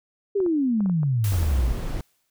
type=exponential sweep; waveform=sine; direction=down; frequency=414.5 to 51.91 Hz; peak=-19 dBFS; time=0.35-1.73 s; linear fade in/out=10 ms
type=clicks; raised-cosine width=1 ms; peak=-25 dBFS; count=9; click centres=0.403 / 0.463 / 0.806 / 0.86 / 0.897 / 1.032 / 1.342 / 1.43 / 1.509 s
type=noise with exponential decay; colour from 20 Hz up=white; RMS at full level=-34 dBFS; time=1.24-2.3 s; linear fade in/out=2 ms; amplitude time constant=230 ms
type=noise; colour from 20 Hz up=brown; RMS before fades=-29 dBFS; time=1.32-2.01 s; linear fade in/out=2 ms
effects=none